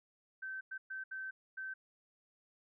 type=tone bursts at uneven times; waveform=sine; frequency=1544 Hz; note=G6; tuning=27 cents flat; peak=-40 dBFS; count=5; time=0.42-0.61 / 0.71-0.78 / 0.9-1.04 / 1.11-1.31 / 1.57-1.74 s; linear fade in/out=10 ms; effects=none